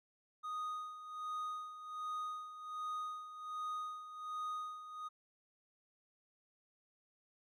triangle tone with tremolo, 1242 Hz, D#6, 3 cents flat, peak -36 dBFS, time 0.43-5.09 s, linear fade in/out 20 ms, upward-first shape sine, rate 1.3 Hz, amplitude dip 70%, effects none

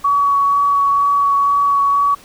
sine tone with vibrato, 1128 Hz, C#6, 30 cents sharp, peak -11 dBFS, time 0.04-2.15 s, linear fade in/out 10 ms, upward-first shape sine, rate 2.1 Hz, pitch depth 10 cents each way, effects pink hiss -43 dBFS RMS until 2.24 s

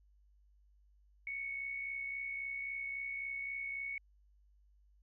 sine tone with amplitude modulation, 2217 Hz, C#7, in tune, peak -36 dBFS, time 1.27-3.98 s, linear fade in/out 2 ms, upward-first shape sine, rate 63.7 Hz, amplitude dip 45%, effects added 50 Hz sine -64 dBFS peak until 5.02 s

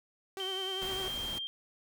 sawtooth tone with vibrato, 380 Hz, F#4, 46 cents sharp, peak -34 dBFS, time 0.37-1.08 s, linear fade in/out 0 ms, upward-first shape triangle, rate 10 Hz, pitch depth 52 cents each way
sine tone with pitch glide, 3125 to 3181 Hz, G7 to G7, -6 to +25 cents, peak -35 dBFS, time 0.4-1.47 s, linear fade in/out 0 ms, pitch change +31 cents, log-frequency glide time 0.62-1.03 s
pink noise, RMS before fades -43 dBFS, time 0.81-1.39 s, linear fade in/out 10 ms
effects none

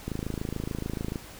click train, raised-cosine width 3 ms, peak -18 dBFS, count 30, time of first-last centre 0.08-1.158 s, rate 26.9 Hz, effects pink hiss -46 dBFS RMS until 1.39 s

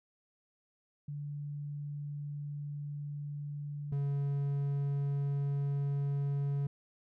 sine / triangle tone pair in turn, 145.4 / 141.02 Hz, D3 / C#3, -17 / +30 cents, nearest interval minor second, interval 53 cents, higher first, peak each -37 / -28 dBFS, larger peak second, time 1.08-3.92 / 3.92-6.67 s, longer first, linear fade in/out 5 ms, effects none

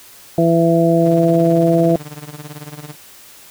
harmonic tone, 166.9 Hz, E3, 22 cents sharp, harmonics 1 / 2 / 3 / 4, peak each -15 / -15 / -18 / -16 dBFS, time 0.38-1.96 s, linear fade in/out 2 ms
sawtooth tone with tremolo, 149 Hz, D3, 25 cents sharp, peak -24 dBFS, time 1-2.96 s, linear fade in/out 50 ms, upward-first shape sine, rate 18 Hz, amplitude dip 85%
effects white hiss -42 dBFS RMS until 3.5 s

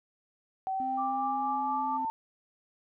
sine exponential sweep, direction up, 760 to 898 Hz, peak -29 dBFS, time 0.67-2.1 s, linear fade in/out 0 ms
triangle tone, 261.6 Hz, C4, in tune, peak -36 dBFS, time 0.8-2.05 s, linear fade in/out 0 ms
sine tone with tremolo, 1174.7 Hz, D6, in tune, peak -32 dBFS, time 0.97-1.98 s, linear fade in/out 20 ms, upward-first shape sine, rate 4.2 Hz, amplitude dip 40%
effects none

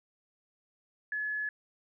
sine tone, 1706 Hz, G#6, 46 cents sharp, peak -31 dBFS, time 1.12-1.49 s, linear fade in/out 2 ms, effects none

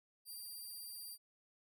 10% pulse tone, 4729 Hz, D8, 11 cents sharp, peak -40 dBFS, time 0.25-1.18 s, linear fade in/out 50 ms, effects none

